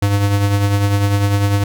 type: tone with tremolo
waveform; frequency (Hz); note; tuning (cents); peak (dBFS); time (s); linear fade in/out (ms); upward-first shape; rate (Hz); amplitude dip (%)
square; 100.8; G2; +49; -11; 0.02-1.64; 5; triangle; 10; 50
effects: none